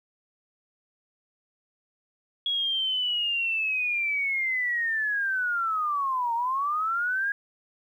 sine linear two-way sweep, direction down then up, 3338 to 914 to 1651 Hz, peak -24 dBFS, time 2.46-7.32 s, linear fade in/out 2 ms, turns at 6.34 s, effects 10-bit

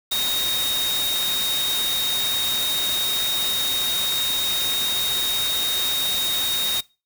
sine tone in noise, 3729 Hz, A#7, in tune, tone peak -21 dBFS, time 0.11-6.81 s, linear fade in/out 10 ms, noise white, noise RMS -27 dBFS, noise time 0.11-6.81 s, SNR +3 dB, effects noise-tail reverb RT60 0.3 s tail -23 dB re dry

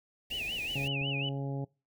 pink band-stop noise, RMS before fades -46 dBFS, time 0.3-0.88 s, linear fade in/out 5 ms, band 860 to 1800 Hz, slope 96 dB/octave
sine tone with vibrato, 2706 Hz, E7, 45 cents sharp, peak -33 dBFS, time 0.31-1.29 s, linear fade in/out 2 ms, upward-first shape sine, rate 5.5 Hz, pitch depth 180 cents each way
harmonic tone, 138.2 Hz, C#3, 5 cents flat, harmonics 1 / 2 / 3 / 4 / 5 / 6, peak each -33 / -40 / -44 / -45 / -50 / -49 dBFS, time 0.75-1.65 s, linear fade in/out 10 ms
clicks, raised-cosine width 5 ms, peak -47 / -37 dBFS, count 2, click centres 0.804 / 1.014 s
effects noise-tail reverb RT60 0.3 s tail -24 dB re dry

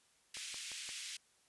pink band-pass noise, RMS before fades -46 dBFS, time 0.34-1.17 s, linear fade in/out 5 ms, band 2200 to 10000 Hz, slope 24 dB/octave
click train, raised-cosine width 0.5 ms, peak -38 dBFS, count 4, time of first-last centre 0.37-0.891 s, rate 5.76 Hz
effects white hiss -71 dBFS RMS until 1.48 s + resampled to 24000 Hz

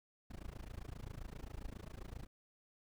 brown noise with amplitude modulation, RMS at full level -44 dBFS, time 0.3-2.27 s, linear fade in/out 10 ms, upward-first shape sine, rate 27.5 Hz, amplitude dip 100%, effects none

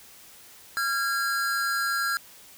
square tone pair together, 1375.7 / 1636 Hz, F6 / G#6, -26 / -26 cents, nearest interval minor third, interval 300 cents, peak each -28 dBFS, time 0.77-2.17 s, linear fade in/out 0 ms, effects white hiss -50 dBFS RMS until 2.57 s

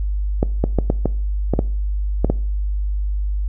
clicks, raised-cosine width 2 ms, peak -3 dBFS, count 9, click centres 0.429 / 0.64 / 0.787 / 0.901 / 1.057 / 1.537 / 1.591 / 2.246 / 2.3 s, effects noise-tail reverb RT60 0.5 s tail -21 dB re dry + added 50 Hz sine -18 dBFS peak until 3.48 s

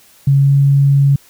sine tone with pitch glide, 138.59 to 139.63 Hz, C#3 to C#3, 0 to +13 cents, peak -7 dBFS, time 0.27-1.16 s, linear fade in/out 5 ms, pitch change +13 cents, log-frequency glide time 0.4-0.56 s, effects white hiss -47 dBFS RMS until 1.29 s

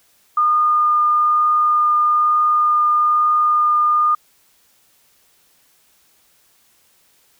sine tone with vibrato, 1216 Hz, D#6, 40 cents flat, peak -12 dBFS, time 0.37-4.15 s, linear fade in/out 5 ms, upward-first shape triangle, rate 1.1 Hz, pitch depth 8 cents each way, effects white hiss -57 dBFS RMS until 7.39 s

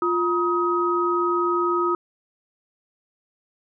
sine tone cluster, 349.9 / 956 / 1262 Hz, F4 / A#5 / D#6, +3 / +43 / +24 cents, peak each -22 / -30 / -22 dBFS, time 0.02-1.95 s, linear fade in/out 2 ms, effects none

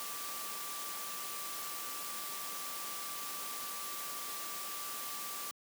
sine tone in noise, 1168 Hz, D6, 10 cents flat, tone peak -46 dBFS, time 0-5.51 s, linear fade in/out 0 ms, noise white, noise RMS -42 dBFS, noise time 0-5.51 s, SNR -7 dB, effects high-pass 200 Hz 12 dB/octave

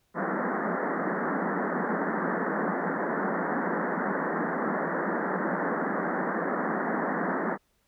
pink band-pass noise, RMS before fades -29 dBFS, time 0.14-7.58 s, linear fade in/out 50 ms, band 170 to 1900 Hz, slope 96 dB/octave, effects pink hiss -71 dBFS RMS until 7.87 s

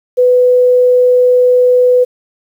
sine tone, 498 Hz, B4, 14 cents sharp, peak -5 dBFS, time 0.17-2.05 s, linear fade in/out 20 ms, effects 7-bit

